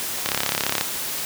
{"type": "click train", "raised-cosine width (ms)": 0.2, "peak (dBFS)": -3, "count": 20, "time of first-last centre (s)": [0.26, 0.811], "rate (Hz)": 34.5, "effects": ["white hiss -28 dBFS RMS until 1.25 s", "high-pass 80 Hz 12 dB/octave"]}